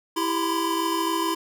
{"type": "tone cluster", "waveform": "square", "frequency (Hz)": [331.4, 395.2, 980, 1027], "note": ["E4", "G4", "B5", "C6"], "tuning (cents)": [9, 14, -14, -33], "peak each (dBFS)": [-27, -33, -31, -28], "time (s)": [0.16, 1.35], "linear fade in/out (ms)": 10, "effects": []}